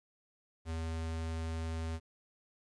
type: tone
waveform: square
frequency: 81.3 Hz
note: E2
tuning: 23 cents flat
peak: -36 dBFS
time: 0.65-2 s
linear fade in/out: 50 ms
effects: resampled to 22050 Hz + 11-bit